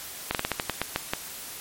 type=slowing click train; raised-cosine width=0.3 ms; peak=-8 dBFS; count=10; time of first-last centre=0.31-1.135 s; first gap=38 ms; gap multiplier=1.21; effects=white hiss -39 dBFS RMS until 1.6 s + MP3 64 kbps